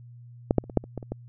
clicks, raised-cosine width 2 ms, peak -6 / -6 / -29 / -24 / -6 / -26 / -19 / -27 / -17 dBFS, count 9, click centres 0.509 / 0.583 / 0.64 / 0.698 / 0.773 / 0.84 / 0.977 / 1.028 / 1.12 s, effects added 120 Hz sine -44 dBFS peak until 1.28 s

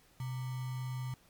sine tone with sample-and-hold, 127.4 Hz, C3, 46 cents flat, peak -35 dBFS, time 0.2-1.14 s, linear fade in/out 2 ms, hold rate 1050 Hz, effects pink hiss -65 dBFS RMS until 1.29 s + MP3 96 kbps

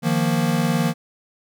square chord, Eb suspended second, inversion none, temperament equal, 155.56 / 174.61 / 233.1 Hz, Eb3 / F3 / Bb3, 0 / 0 / 0 cents, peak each -23 dBFS, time 0.02-0.94 s, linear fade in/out 50 ms, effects none

